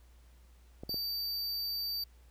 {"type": "clicks", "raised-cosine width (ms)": 2, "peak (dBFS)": -29, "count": 3, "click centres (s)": [0.835, 0.894, 0.943]}
{"type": "tone", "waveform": "square", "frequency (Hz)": 4631, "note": "D8", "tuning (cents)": -25, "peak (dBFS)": -34, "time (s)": [0.89, 2.04], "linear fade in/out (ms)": 5}
{"effects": ["added 60 Hz sine -56 dBFS peak until 2.3 s", "pink hiss -68 dBFS RMS until 2.3 s"]}